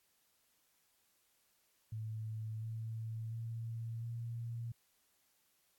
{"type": "tone with pitch steps", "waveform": "sine", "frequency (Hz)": [110, 112.25, 114.54, 116.88], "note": ["A2", "A2", "A#2", "A#2"], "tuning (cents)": [0, 35, -30, 5], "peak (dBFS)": -39, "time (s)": [1.92, 4.72], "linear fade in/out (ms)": 5, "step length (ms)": 700, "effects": ["white hiss -75 dBFS RMS until 5.78 s", "AAC 64 kbps"]}